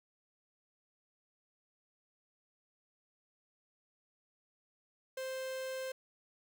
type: tone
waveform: 45% pulse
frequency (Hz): 523.3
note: C5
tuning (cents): 0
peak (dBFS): -38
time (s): 5.17-5.92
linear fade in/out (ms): 5
effects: none